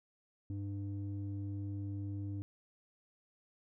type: tone with low-pass filter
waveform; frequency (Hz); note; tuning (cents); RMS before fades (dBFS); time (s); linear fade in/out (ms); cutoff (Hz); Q
square; 99.9; G2; +33; -40; 0.5-2.42; 0; 240; 9.1
effects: none